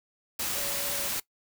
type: tone in noise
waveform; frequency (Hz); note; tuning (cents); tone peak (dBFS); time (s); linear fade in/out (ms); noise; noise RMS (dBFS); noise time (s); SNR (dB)
sine; 566; C#5; +36; -40; 0.55-1.08; 5; white; -31; 0.39-1.2; -12
effects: noise-tail reverb RT60 0.1 s tail -20 dB re dry